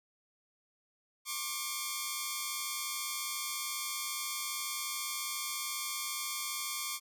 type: tone pair together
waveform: 5% pulse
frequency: 1082 / 1176.5 Hz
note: C#6 / D6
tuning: -42 / +3 cents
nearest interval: minor second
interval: 145 cents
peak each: -26 dBFS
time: 1.25-7 s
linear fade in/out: 50 ms
effects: none